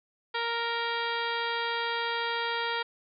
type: harmonic tone with a mistuned harmonic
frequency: 466.2 Hz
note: A#4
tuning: in tune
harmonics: 1 / 2 / 3 / 4 / 5 / 6 / 7 / 8 / 9 / 10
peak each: -36 / -33 / -35 / -36 / -40 / -44 / -38 / -42 / -46 / -44 dBFS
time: 0.34-2.83 s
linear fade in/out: 10 ms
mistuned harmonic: 9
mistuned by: -73 cents
effects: none